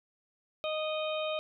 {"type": "harmonic tone", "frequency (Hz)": 620, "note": "D#5", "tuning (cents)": -6, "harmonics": [1, 2, 4, 5, 6], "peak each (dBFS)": [-32, -40, -40, -43, -42], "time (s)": [0.64, 1.39], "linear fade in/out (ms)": 0, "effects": []}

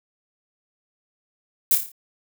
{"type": "noise with echo", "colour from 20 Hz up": "violet", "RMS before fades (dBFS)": -17, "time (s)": [1.71, 1.75], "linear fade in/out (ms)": 2, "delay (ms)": 28, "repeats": 6, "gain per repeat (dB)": -5, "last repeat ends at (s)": 1.918, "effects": []}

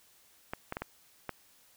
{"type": "clicks", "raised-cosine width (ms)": 0.5, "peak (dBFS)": -20, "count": 5, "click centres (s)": [0.535, 0.724, 0.769, 0.82, 1.293], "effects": ["white hiss -63 dBFS RMS until 1.76 s"]}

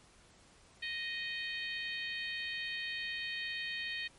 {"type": "harmonic tone", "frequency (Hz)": 622.3, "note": "D#5", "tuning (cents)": 0, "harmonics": [3, 4, 5, 6, 7], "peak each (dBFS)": [-40, -42, -44, -46, -47], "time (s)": [0.82, 4.08], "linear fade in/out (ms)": 10, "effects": ["pink hiss -62 dBFS RMS until 4.18 s", "MP3 48 kbps"]}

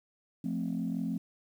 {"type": "chord", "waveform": "sine", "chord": "F major", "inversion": "none", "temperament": "equal", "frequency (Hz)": [174.61, 220, 261.6], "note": ["F3", "A3", "C4"], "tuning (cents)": [0, 0, 0], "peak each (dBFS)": -34, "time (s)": [0.44, 1.18], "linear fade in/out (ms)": 5, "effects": ["tanh soft clip ceiling -24 dBFS", "10-bit"]}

